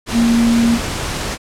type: tone in noise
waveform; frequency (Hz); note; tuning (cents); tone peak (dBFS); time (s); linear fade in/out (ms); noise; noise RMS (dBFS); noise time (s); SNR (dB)
sine; 233.1; A#3; 0; -10; 0.12-0.79; 50; pink; -22; 0.06-1.38; +9
effects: low-pass 9000 Hz 12 dB/octave